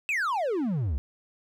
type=exponential sweep; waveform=triangle; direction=down; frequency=2700 to 61.4 Hz; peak=-23 dBFS; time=0.09-0.98 s; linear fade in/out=0 ms; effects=none